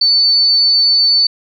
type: tone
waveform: sine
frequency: 4504 Hz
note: C#8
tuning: 27 cents sharp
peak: -8 dBFS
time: 0.01-1.27 s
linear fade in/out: 5 ms
effects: none